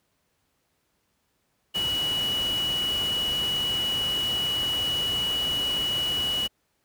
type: tone in noise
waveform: sine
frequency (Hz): 2931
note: F#7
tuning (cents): -17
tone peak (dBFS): -24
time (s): 1.74-6.48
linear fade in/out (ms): 20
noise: pink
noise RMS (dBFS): -35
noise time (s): 1.74-6.48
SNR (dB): +8
effects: pink hiss -72 dBFS RMS until 6.84 s + high-pass 60 Hz 12 dB/octave